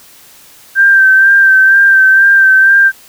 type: tone with vibrato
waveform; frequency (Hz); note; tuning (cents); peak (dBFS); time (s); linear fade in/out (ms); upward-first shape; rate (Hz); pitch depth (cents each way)
sine; 1568; G6; 0; -3; 0.75-2.92; 50; sine; 2.1; 29
effects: white hiss -40 dBFS RMS until 3.08 s